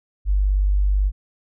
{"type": "tone", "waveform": "sine", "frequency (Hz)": 49.09, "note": "G1", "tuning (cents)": 3, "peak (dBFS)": -15, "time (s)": [0.25, 1.12], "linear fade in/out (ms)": 50, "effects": []}